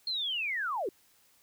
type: linear sweep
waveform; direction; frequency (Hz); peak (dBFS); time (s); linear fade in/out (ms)
sine; down; 4272 to 329.6; -30; 0.07-0.89; 2
effects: white hiss -65 dBFS RMS until 1.42 s